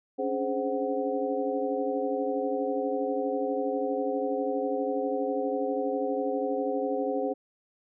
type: tone cluster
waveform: sine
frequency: 275.1 / 287.4 / 418.5 / 523 / 748 Hz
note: C#4 / D4 / G#4 / C5 / F#5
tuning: -13 / -37 / +13 / -1 / +19 cents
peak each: -33 / -37 / -32 / -30 / -35 dBFS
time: 0.18-7.34 s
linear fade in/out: 20 ms
effects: none